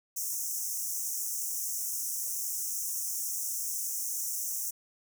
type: high-pass noise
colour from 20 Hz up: pink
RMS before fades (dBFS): -34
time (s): 0.16-4.71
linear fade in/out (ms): 10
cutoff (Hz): 5600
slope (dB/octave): 96
effects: none